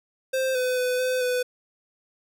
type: tone with pitch steps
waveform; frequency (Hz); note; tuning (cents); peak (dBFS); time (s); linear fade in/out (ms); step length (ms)
square; 524 / 505 / 501 / 509 / 498.3; C5 / B4 / B4 / C5 / B4; +2 / +39 / +25 / -48 / +15; -23; 0.33-1.43; 10; 220
effects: none

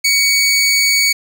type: tone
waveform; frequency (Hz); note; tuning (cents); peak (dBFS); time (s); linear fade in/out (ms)
20% pulse; 2245; C#7; +21; -6; 0.04-1.13; 10
effects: 7-bit

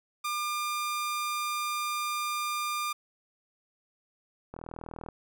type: tone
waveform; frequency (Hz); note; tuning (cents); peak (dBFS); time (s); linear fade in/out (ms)
sawtooth; 1200; D6; +37; -26; 0.24-2.93; 10
type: click train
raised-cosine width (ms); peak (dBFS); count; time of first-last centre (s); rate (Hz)
1; -27; 23; 4.54-5.087; 40.2
effects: none

